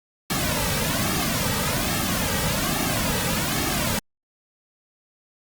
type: noise with flanger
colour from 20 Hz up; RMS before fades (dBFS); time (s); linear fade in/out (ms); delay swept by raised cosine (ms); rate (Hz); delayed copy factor
pink; -24; 0.3-3.99; 2; 2 to 2.88; 1.2; -0.8
effects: Opus 48 kbps